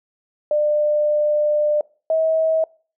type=tone pair in turn; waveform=sine; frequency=598 / 640.8 Hz; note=D5 / E5; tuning=+31 / -49 cents; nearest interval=minor second; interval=120 cents; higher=second; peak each=-15 dBFS; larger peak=neither; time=0.51-1.81 / 2.1-2.64 s; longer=first; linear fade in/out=2 ms; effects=noise-tail reverb RT60 0.4 s tail -23 dB re dry

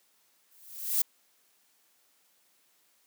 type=noise with exponential growth; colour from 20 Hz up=violet; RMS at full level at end=-23 dBFS; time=0.51-1.02 s; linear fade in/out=5 ms; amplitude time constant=110 ms; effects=white hiss -68 dBFS RMS until 3.06 s + high-pass 200 Hz 12 dB/octave

